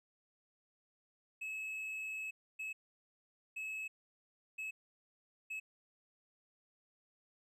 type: tone bursts at uneven times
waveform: triangle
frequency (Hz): 2584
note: E7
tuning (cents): -35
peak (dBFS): -38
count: 5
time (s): 1.41-2.31 / 2.59-2.73 / 3.56-3.88 / 4.58-4.71 / 5.5-5.6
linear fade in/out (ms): 10
effects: none